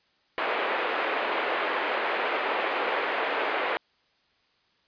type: band-pass noise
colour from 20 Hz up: pink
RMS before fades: -28 dBFS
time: 0.38-3.77 s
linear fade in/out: 0 ms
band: 410 to 2700 Hz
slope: 24 dB/octave
effects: white hiss -67 dBFS RMS until 4.87 s + resampled to 11025 Hz